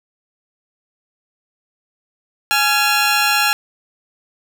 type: tone pair together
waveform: 15% pulse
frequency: 836.6 / 1376 Hz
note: G#5 / F6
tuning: +12 / -26 cents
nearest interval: major sixth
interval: 862 cents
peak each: -10 dBFS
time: 2.51-3.53 s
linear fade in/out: 0 ms
effects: none